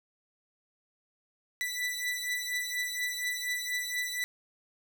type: beating tone pair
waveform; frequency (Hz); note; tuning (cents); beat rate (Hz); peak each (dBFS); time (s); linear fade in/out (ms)
sawtooth; 1975.5 / 1979.7; B6 / B6; 0 / +4; 4.2; -30 / -32; 1.61-4.24; 0
effects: none